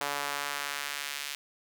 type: tone with high-pass filter sweep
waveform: sawtooth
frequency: 143.2 Hz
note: D3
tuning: 43 cents flat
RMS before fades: -35 dBFS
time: 0.01-1.35 s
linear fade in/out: 0 ms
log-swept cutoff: 780 to 2600 Hz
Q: 0.97
effects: none